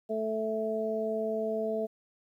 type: harmonic tone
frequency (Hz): 219.4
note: A3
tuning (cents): -5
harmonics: 1 / 2 / 3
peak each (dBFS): -36 / -32 / -32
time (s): 0.09-1.87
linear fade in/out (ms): 20
effects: 11-bit